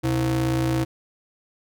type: ring-modulated tone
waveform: square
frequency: 99 Hz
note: G2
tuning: 18 cents sharp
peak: -18 dBFS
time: 0.03-0.85 s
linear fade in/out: 20 ms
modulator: 227 Hz
effects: none